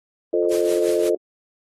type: chord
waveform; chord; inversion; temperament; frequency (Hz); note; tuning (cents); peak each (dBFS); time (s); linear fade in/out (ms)
sine; F dominant seventh; none; equal with one note detuned; 349.2 / 440 / 523.3 / 614; F4 / A4 / C5 / Eb5; 0 / 0 / 0 / -23; -21 / -21 / -25 / -24; 0.33-1.15; 5
type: noise with tremolo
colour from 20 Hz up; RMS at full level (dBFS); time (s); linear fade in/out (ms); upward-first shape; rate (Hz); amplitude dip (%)
white; -32; 0.5-1.1; 20; triangle; 5.7; 75
effects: AAC 32 kbps